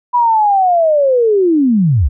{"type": "linear sweep", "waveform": "sine", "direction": "down", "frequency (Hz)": [987.8, 55.8], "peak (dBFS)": -8, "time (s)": [0.13, 2.09], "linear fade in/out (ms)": 20, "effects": []}